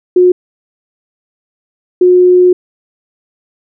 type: tone pair in turn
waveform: sine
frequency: 361.6 / 361.6 Hz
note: F#4 / F#4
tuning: -40 / -40 cents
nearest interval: unison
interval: 0 cents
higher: neither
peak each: -3 dBFS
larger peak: neither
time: 0.16-0.32 / 2.01-2.53 s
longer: second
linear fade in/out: 5 ms
effects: none